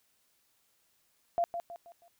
sine tone with echo, 688 Hz, F5, 26 cents flat, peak -25 dBFS, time 1.38-1.44 s, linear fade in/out 0 ms, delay 160 ms, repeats 4, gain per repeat -8 dB, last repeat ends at 2.08 s, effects white hiss -72 dBFS RMS until 2.19 s

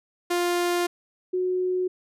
sawtooth / sine tone pair in turn, 350.7 / 366.5 Hz, F4 / F#4, +7 / -16 cents, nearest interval minor second, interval 77 cents, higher second, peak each -18 / -22 dBFS, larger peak first, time 0.3-0.87 / 1.33-1.88 s, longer first, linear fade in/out 10 ms, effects resampled to 32000 Hz

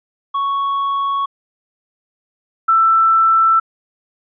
triangle / sine tone pair in turn, 1111 / 1330.5 Hz, C#6 / E6, +4 / +16 cents, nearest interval minor third, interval 312 cents, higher second, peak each -14 / -9 dBFS, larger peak second, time 0.34-1.26 / 2.68-3.6 s, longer neither, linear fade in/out 10 ms, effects resampled to 11025 Hz

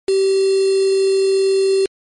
sine tone with quantisation, 387.2 Hz, G4, 21 cents flat, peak -12 dBFS, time 0.08-1.86 s, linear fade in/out 5 ms, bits 4, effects MP3 48 kbps

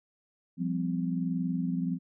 sine chord, F suspended second, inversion none, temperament equal with one note detuned, 174.61 / 196 / 256.8 Hz, F3 / G3 / C4, 0 / 0 / -32 cents, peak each -30 / -36 / -32 dBFS, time 0.57-1.99 s, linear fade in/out 50 ms, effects none

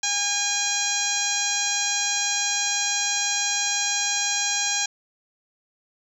harmonic tone, 814 Hz, G#5, 35 cents flat, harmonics 1 / 2 / 3 / 4 / 5 / 6 / 7 / 8 / 9, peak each -33 / -32 / -31 / -32 / -30 / -37 / -28 / -28 / -31 dBFS, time 0.03-4.86 s, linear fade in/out 5 ms, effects 9-bit

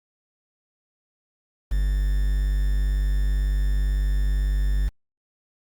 triangle tone with quantisation, 49 Hz, G1, in tune, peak -17 dBFS, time 1.71-4.89 s, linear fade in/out 10 ms, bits 7, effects Opus 48 kbps

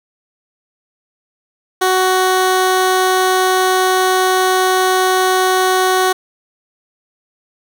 15% pulse tone, 372.5 Hz, F#4, 12 cents sharp, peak -5 dBFS, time 1.81-6.13 s, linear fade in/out 10 ms, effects none

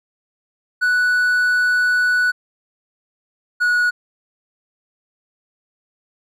triangle tone pair in turn, 1480 / 1460.5 Hz, F#6 / F#6, 0 / -23 cents, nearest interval unison, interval 23 cents, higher first, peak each -12 / -12 dBFS, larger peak neither, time 0.81-2.32 / 3.6-3.91 s, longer first, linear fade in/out 20 ms, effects none

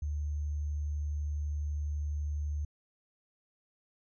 sine tone with sample-and-hold, 74 Hz, D2, 14 cents sharp, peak -31 dBFS, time 0.02-2.65 s, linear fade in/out 5 ms, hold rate 6300 Hz, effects resampled to 24000 Hz

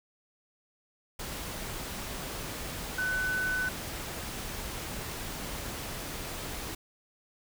sine tone in noise, 1500 Hz, F#6, 23 cents sharp, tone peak -28 dBFS, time 2.98-3.69 s, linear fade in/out 5 ms, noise pink, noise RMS -38 dBFS, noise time 1.19-6.75 s, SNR +7 dB, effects none

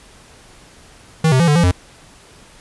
square tone with pitch steps, 159.7 / 129.8 / 170 / 147.7 / 171.3 / 89.6 Hz, D#3 / C3 / F3 / D3 / F3 / F2, +45 / -13 / -46 / +10 / -33 / +45 cents, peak -11 dBFS, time 1.24-1.714 s, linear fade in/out 5 ms, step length 79 ms, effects pink hiss -45 dBFS RMS until 2.6 s + resampled to 24000 Hz

